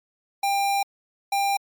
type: tone pair in turn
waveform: square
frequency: 796 / 796 Hz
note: G5 / G5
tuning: +26 / +26 cents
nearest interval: unison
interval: 0 cents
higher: neither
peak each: -21 dBFS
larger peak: neither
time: 0.43-0.83 / 1.32-1.57 s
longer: first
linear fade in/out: 5 ms
effects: MP3 96 kbps